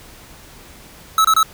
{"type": "tone bursts", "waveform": "square", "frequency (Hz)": 1299, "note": "E6", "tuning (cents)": -26, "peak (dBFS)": -11, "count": 3, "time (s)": [1.18, 1.43], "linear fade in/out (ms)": 2, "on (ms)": 66, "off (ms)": 26, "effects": ["pink hiss -42 dBFS RMS until 1.53 s"]}